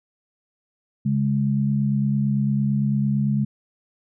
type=tone pair together; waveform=sine; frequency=138.2 / 207.1 Hz; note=C#3 / G#3; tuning=-5 / -5 cents; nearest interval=perfect fifth; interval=700 cents; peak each=-21 dBFS; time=1.05-3.45 s; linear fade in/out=10 ms; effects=none